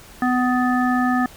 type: harmonic tone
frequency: 250.2 Hz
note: B3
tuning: 23 cents sharp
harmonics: 1 / 3 / 5 / 7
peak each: -18 / -23 / -25 / -26 dBFS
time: 0.22-1.26 s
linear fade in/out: 2 ms
effects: pink hiss -44 dBFS RMS until 1.36 s